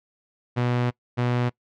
sawtooth tone pair in turn, 122.4 / 122.4 Hz, B2 / B2, -15 / -15 cents, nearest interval unison, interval 0 cents, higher neither, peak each -17 dBFS, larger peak neither, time 0.56-0.91 / 1.17-1.5 s, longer first, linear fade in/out 20 ms, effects noise-tail reverb RT60 0.1 s tail -23 dB re dry + low-pass 3000 Hz 12 dB/octave

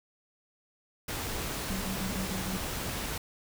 pink noise, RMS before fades -35 dBFS, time 1.08-3.18 s, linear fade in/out 5 ms
sine tone bursts, 189.6 Hz, F#3, 43 cents sharp, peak -33 dBFS, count 6, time 1.7-2.57 s, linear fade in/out 5 ms, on 110 ms, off 42 ms
effects none

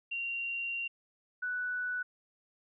sine tone pair in turn, 2761 / 1483.4 Hz, F7 / F#6, -20 / +4 cents, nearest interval major seventh, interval 1076 cents, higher first, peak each -33 / -32 dBFS, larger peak second, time 0.11-0.88 / 1.42-2.03 s, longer first, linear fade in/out 10 ms, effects none

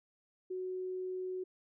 sine tone, 370 Hz, F#4, in tune, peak -36 dBFS, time 0.5-1.44 s, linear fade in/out 10 ms, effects none

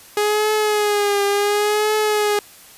sawtooth tone with vibrato, 415.3 Hz, G#4, in tune, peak -12 dBFS, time 0.17-2.39 s, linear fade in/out 2 ms, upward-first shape triangle, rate 0.7 Hz, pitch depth 60 cents each way, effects white hiss -44 dBFS RMS until 2.77 s + resampled to 32000 Hz

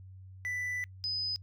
triangle / sine tone pair in turn, 1984 / 5014 Hz, B6 / D#8, +7 / +12 cents, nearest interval octave + major third, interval 1605 cents, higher second, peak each -31 / -31 dBFS, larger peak neither, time 0.45-0.84 / 1.04-1.36 s, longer first, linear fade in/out 0 ms, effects noise-tail reverb RT60 0.1 s tail -26 dB re dry + added 94 Hz sine -47 dBFS peak until 1.42 s

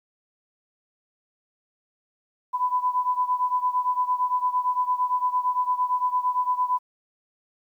sine beating tone pair, 996 / 1004.8 Hz, B5 / B5, +14 / +30 cents, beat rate 8.8 Hz, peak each -23 / -26 dBFS, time 2.53-6.79 s, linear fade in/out 20 ms, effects 10-bit

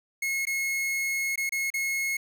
45% pulse tone with dropouts, 2170 Hz, C#7, 37 cents flat, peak -26 dBFS, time 0.22-2.17 s, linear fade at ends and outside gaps 5 ms, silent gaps 0.454-0.469 / 1.358-1.376 / 1.494-1.521 / 1.703-1.739 s, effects none

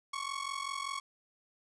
sawtooth ring-modulated tone, 1108 Hz, C#6, 1 cent flat, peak -29 dBFS, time 0.13-1 s, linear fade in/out 5 ms, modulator 22.6 Hz, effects resampled to 22050 Hz + 10-bit

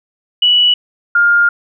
sine tone pair in turn, 2946 / 1409.3 Hz, F#7 / F6, -8 / +15 cents, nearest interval octave + minor second, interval 1277 cents, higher first, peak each -7 dBFS, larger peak neither, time 0.42-0.74 / 1.15-1.49 s, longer second, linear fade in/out 5 ms, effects none

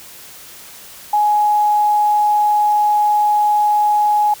sine tone, 837 Hz, G#5, 13 cents sharp, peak -11 dBFS, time 1.13-4.34 s, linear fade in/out 5 ms, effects white hiss -38 dBFS RMS until 4.4 s

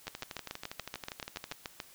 two click trains, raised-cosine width 0.2 ms, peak -20 / -22 dBFS, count 13 / 19, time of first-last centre 0.08-1.802 / 0.07-1.522 s, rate 6.97 / 12.4 Hz, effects white hiss -57 dBFS RMS until 1.94 s

